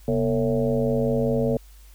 sine tone with frequency modulation, 345.2 Hz, F4, 20 cents flat, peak -19 dBFS, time 0.08-1.57 s, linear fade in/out 2 ms, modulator 105 Hz, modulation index 2.4, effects added 50 Hz sine -45 dBFS peak until 1.94 s + white hiss -56 dBFS RMS until 1.94 s

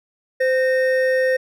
triangle tone pair together, 517 / 1844.5 Hz, C5 / A#6, -21 / -19 cents, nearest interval octave + minor seventh, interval 2202 cents, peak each -14 / -21 dBFS, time 0.4-1.37 s, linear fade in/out 10 ms, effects none

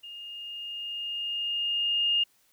sine tone with level ramp, 2833 Hz, F7, 24 cents sharp, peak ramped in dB -40 to -21 dBFS, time 0.03-2.24 s, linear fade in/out 10 ms, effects white hiss -66 dBFS RMS until 2.52 s

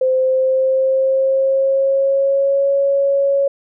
sine tone with pitch glide, 518 to 555.2 Hz, C5 to C#5, -17 to +3 cents, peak -12 dBFS, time 0.01-3.48 s, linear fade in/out 5 ms, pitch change +120 cents, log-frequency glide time 0.12-2.7 s, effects none

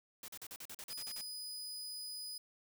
white noise bursts, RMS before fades -48 dBFS, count 11, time 0.23-1.212 s, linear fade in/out 2 ms, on 52 ms, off 41 ms
sawtooth tone, 4978 Hz, D#8, in tune, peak -40 dBFS, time 0.9-2.38 s, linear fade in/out 5 ms
effects none

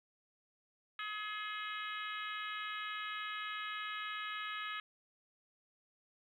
harmonic tone with a mistuned harmonic, 423.4 Hz, G#4, 33 cents sharp, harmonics 3 / 4 / 5 / 6 / 7 / 8 / 9, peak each -43 / -45 / -47 / -49 / -50 / -51 / -52 dBFS, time 0.99-4.8 s, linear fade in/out 2 ms, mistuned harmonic 8, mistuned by -46 cents, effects 12-bit

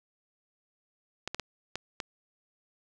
clicks, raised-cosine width 0.2 ms, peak -16 dBFS, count 5, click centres 1.276 / 1.346 / 1.397 / 1.756 / 2.002 s, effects none

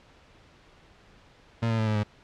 30% pulse tone with pitch steps, 115.1 / 112.54 / 110.03 / 107.58 / 105.18 Hz, A#2 / A2 / A2 / A2 / G#2, -22 / +40 / 0 / -39 / +22 cents, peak -21 dBFS, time 1.62-2.035 s, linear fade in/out 10 ms, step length 83 ms, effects pink hiss -56 dBFS RMS until 2.23 s + low-pass 4000 Hz 12 dB/octave

